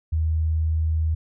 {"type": "tone", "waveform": "sine", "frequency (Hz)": 79.5, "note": "D#2", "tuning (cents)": 38, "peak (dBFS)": -19, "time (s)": [0.12, 1.15], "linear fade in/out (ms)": 10, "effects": []}